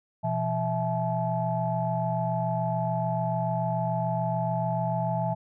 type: tone cluster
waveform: sine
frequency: 123 / 169.9 / 657 / 862 Hz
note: B2 / F3 / E5 / A5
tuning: -7 / -47 / -6 / -36 cents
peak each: -30 dBFS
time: 0.23-5.35 s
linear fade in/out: 20 ms
effects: tanh soft clip ceiling -14 dBFS